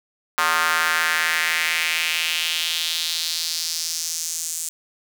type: tone with high-pass filter sweep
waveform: square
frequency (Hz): 82.1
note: E2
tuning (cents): -6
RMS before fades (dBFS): -23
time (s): 0.38-4.69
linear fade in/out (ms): 0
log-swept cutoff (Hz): 1200 to 7600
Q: 2.6
effects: none

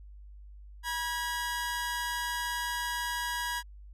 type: tone pair together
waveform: sawtooth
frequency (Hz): 967.1 / 1647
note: B5 / G#6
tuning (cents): -37 / -15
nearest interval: major sixth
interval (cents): 922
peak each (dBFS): -30 / -31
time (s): 0.83-3.63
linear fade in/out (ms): 50
effects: added 50 Hz sine -46 dBFS peak until 3.93 s + resampled to 32000 Hz

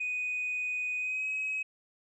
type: tone with pitch glide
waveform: sine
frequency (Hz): 2489 to 2547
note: D#7 to D#7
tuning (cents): 0 to +40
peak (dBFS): -29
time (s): 0-1.63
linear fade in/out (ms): 10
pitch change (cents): +40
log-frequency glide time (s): 0.98-1.27
effects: tanh soft clip ceiling -27 dBFS

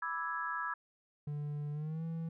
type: chord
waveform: sine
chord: E dominant seventh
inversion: second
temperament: equal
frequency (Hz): 987.8 / 1174.7 / 1318.5 / 1661.2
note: B5 / D6 / E6 / G#6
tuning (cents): 0 / 0 / 0 / 0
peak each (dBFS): -41 / -44 / -39 / -39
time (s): 0.02-0.74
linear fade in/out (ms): 5
type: tone with pitch glide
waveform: triangle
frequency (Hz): 147.1 to 164.16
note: D3 to E3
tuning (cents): +3 to -7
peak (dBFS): -34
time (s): 1.27-2.29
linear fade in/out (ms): 5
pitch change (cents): +190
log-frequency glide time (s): 1.72-2.04
effects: none

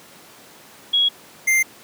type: tone pair in turn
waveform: sine / square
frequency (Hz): 3322 / 2096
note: G#7 / C7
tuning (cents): 0 / +2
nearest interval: minor sixth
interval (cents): 798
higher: first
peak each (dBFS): -14 / -15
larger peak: first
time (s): 0.93-1.09 / 1.47-1.63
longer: neither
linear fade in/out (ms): 10
effects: pink hiss -45 dBFS RMS until 1.83 s + high-pass 200 Hz 12 dB/octave

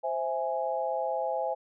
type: chord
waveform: sine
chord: C augmented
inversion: none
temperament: equal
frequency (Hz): 523.3 / 659.3 / 830.6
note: C5 / E5 / G#5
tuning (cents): 0 / 0 / 0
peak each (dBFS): -32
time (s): 0.03-1.55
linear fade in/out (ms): 20
effects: none

